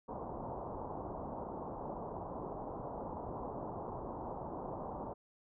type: low-pass noise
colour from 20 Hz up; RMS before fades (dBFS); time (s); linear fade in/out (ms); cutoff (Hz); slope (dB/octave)
white; -43; 0.08-5.14; 10; 1000; 48
effects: none